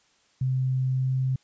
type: tone with pitch glide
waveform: sine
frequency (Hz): 130 to 130.75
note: C3 to C3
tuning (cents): -11 to -1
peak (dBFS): -22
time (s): 0.41-1.36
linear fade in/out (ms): 5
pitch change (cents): +10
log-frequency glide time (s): 0.91-1.14
effects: white hiss -64 dBFS RMS until 1.43 s + resampled to 16000 Hz